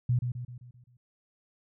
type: tone with echo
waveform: sine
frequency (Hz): 122.8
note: B2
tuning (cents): -9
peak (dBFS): -22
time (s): 0.09-0.19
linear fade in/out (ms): 5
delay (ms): 130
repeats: 6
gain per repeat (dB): -6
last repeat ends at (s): 0.97
effects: none